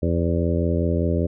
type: harmonic tone with a mistuned harmonic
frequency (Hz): 85.1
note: F2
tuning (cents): -44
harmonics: 1 / 2 / 3 / 4 / 5 / 6 / 7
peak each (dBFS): -22 / -25 / -27 / -28 / -29 / -30 / -30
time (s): 0.02-1.27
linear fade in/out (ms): 10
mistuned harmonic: 7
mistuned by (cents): -27
effects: none